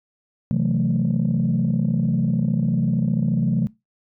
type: chord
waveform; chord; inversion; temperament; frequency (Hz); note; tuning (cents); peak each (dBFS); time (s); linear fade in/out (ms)
sine; F# half-diminished seventh; second; equal with one note detuned; 131.34 / 164.81 / 185 / 220; C3 / E3 / F#3 / A3; +7 / 0 / 0 / 0; -22; 0.51-3.67; 0
effects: noise-tail reverb RT60 0.2 s tail -20 dB re dry + tanh soft clip ceiling -12 dBFS